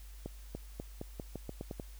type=accelerating click train; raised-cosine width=2 ms; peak=-26 dBFS; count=10; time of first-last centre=0.26-1.798 s; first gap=290 ms; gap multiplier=0.86; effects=added 50 Hz sine -47 dBFS peak until 1.99 s + white hiss -60 dBFS RMS until 1.99 s